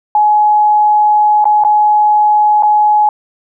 sine tone with dropouts, 843 Hz, G#5, 26 cents sharp, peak -6 dBFS, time 0.15-3.09 s, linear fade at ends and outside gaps 2 ms, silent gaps 1.443-1.454 / 1.638-1.648 / 2.625-2.632 s, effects none

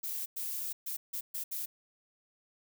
violet noise bursts at uneven times, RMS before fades -37 dBFS, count 6, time 0.03-0.26 / 0.36-0.73 / 0.86-0.97 / 1.13-1.21 / 1.34-1.44 / 1.51-1.66 s, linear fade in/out 10 ms, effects none

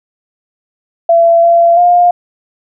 sine tone with pitch steps, 674 / 681 / 706 Hz, E5 / F5 / F5, +38 / -44 / +19 cents, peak -4 dBFS, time 1.09-2.11 s, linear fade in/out 5 ms, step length 340 ms, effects none

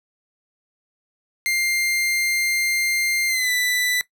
sawtooth tone with pitch glide, 2100 to 1985.6 Hz, C7 to B6, +6 to +9 cents, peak -16 dBFS, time 1.46-4.01 s, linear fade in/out 0 ms, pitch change -97 cents, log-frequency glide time 3.28-3.51 s, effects noise-tail reverb RT60 0.1 s tail -17 dB re dry

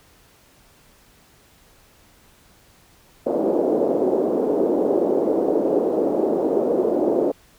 pink band-pass noise, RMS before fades -20 dBFS, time 3.26-7.32 s, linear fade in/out 10 ms, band 310 to 550 Hz, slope 24 dB/octave, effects pink hiss -54 dBFS RMS until 7.58 s

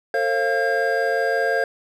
triangle tone cluster, 451.5 / 537 / 690 / 1610 Hz, A4 / C5 / F5 / G6, +45 / +45 / -21 / +46 cents, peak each -22 dBFS, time 0.14-1.64 s, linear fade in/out 2 ms, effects none

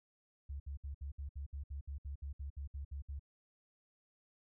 sine tone bursts, 70.2 Hz, C#2, 22 cents sharp, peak -40 dBFS, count 16, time 0.49-3.195 s, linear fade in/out 10 ms, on 110 ms, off 63 ms, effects none

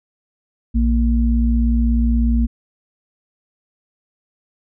sine tone pair together, 58.27 / 233.1 Hz, A#1 / A#3, 0 / 0 cents, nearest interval 2 octaves, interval 2400 cents, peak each -14 / -18 dBFS, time 0.74-2.47 s, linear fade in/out 20 ms, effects none

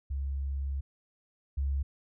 sine tone pair in turn, 68.7 / 68.95 Hz, C#2 / C#2, -15 / -9 cents, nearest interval unison, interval 6 cents, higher second, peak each -30 / -27 dBFS, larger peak second, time 0.1-0.81 / 1.57-1.83 s, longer first, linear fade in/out 10 ms, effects none

